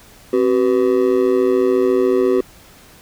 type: tone with amplitude modulation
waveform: triangle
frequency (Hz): 378.8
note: F#4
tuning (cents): +41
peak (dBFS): -6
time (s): 0.33-2.41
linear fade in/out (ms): 5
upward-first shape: sine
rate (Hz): 114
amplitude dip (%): 100
effects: pink hiss -45 dBFS RMS until 3.01 s